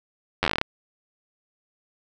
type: slowing click train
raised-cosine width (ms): 0.3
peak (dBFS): -5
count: 11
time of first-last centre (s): 0.43-0.614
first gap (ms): 10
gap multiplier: 1.13
effects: none